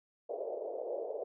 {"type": "band-pass noise", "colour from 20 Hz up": "white", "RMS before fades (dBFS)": -39, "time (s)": [0.29, 1.24], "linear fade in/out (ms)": 10, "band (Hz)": [410, 630], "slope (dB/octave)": 48, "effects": []}